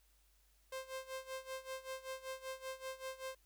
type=tone with tremolo; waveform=sawtooth; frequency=525 Hz; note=C5; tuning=6 cents sharp; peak=-37 dBFS; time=0.72-3.35 s; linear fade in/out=5 ms; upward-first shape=sine; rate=5.2 Hz; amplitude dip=85%; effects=added 50 Hz sine -70 dBFS peak until 3.45 s + white hiss -74 dBFS RMS until 3.45 s